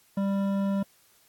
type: tone with hard clipping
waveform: triangle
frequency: 197.2 Hz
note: G3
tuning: 11 cents sharp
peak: -26 dBFS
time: 0.17-0.83 s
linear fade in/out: 5 ms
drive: 15 dB
effects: white hiss -62 dBFS RMS until 1.28 s + AAC 64 kbps